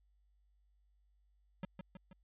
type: tone with echo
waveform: square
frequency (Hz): 185.5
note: F#3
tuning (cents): +5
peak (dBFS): -39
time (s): 1.63-1.65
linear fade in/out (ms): 2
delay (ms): 160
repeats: 3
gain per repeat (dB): -5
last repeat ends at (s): 2.13
effects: added 50 Hz sine -69 dBFS peak until 2.23 s + resampled to 8000 Hz